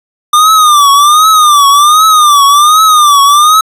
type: tone with vibrato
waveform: square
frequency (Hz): 1200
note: D6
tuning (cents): +37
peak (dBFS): -3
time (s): 0.33-3.61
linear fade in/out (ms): 5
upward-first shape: triangle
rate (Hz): 1.3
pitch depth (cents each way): 140
effects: resampled to 32000 Hz + 7-bit